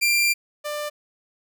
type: tone pair in turn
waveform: sawtooth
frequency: 2376 / 594 Hz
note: D7 / D5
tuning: +20 / +20 cents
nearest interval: 2 octaves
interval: 2400 cents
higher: first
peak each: -14 / -23 dBFS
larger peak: first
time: 0.01-0.34 / 0.64-0.9 s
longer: first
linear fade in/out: 20 ms
effects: none